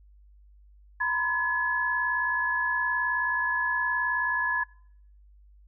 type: tone cluster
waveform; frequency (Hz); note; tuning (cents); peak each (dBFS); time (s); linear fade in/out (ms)
sine; 958 / 1017 / 1702; A#5 / C6 / G#6; +47 / -50 / +42; -33 / -31 / -25; 1-4.64; 10
effects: noise-tail reverb RT60 0.7 s tail -25 dB re dry + added 50 Hz sine -52 dBFS peak until 5.67 s